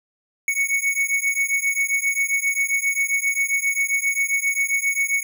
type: beating tone pair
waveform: square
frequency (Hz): 2217 / 2224.5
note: C#7 / C#7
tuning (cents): 0 / +5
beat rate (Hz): 7.5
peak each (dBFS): -23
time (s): 0.48-5.23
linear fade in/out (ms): 2
effects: none